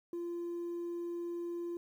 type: tone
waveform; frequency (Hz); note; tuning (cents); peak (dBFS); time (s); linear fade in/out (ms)
sine; 344.4; F4; -24; -34; 0.13-1.77; 2
effects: tanh soft clip ceiling -35 dBFS + 11-bit